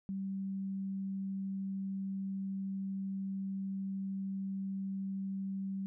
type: tone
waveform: sine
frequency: 193.8 Hz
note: G3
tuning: 20 cents flat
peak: -35 dBFS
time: 0.09-5.86 s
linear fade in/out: 0 ms
effects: none